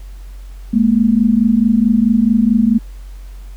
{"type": "tone pair together", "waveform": "sine", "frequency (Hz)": [212.3, 236.9], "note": ["G#3", "A#3"], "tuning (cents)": [38, 28], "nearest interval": "major second", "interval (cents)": 190, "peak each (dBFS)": -12, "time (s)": [0.73, 2.79], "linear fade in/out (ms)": 10, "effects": ["added 46 Hz sine -29 dBFS peak until 3.56 s", "pink hiss -49 dBFS RMS until 3.56 s"]}